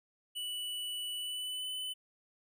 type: tone with pitch glide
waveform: square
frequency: 2960 to 3012 Hz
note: F#7 to F#7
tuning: 0 to +30 cents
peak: -37 dBFS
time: 0.35-1.94 s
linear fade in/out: 20 ms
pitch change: +30 cents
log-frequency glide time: 1.15-1.68 s
effects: none